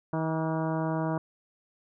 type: harmonic tone with a mistuned harmonic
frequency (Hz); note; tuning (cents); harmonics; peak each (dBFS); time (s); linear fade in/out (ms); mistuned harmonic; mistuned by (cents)
160; D#3; +49; 1 / 2 / 3 / 4 / 5 / 6 / 7 / 8 / 9 / 10; -30 / -32 / -39 / -34 / -40 / -37 / -42 / -49 / -44 / -53; 0.13-1.18; 2; 7; +43
effects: none